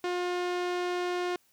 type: tone with low-pass filter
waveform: sawtooth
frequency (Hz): 356.6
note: F4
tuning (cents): +36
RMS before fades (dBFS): -31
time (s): 0.04-1.36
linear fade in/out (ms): 2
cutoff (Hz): 4900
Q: 0.65
effects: white hiss -67 dBFS RMS until 1.52 s